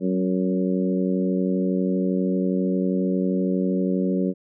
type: harmonic tone with a mistuned harmonic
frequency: 92.5 Hz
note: F#2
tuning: in tune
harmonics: 2 / 3 / 4 / 5 / 6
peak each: -22 / -26 / -28 / -30 / -32 dBFS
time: 0-4.34 s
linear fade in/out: 50 ms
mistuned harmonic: 2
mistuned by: +26 cents
effects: none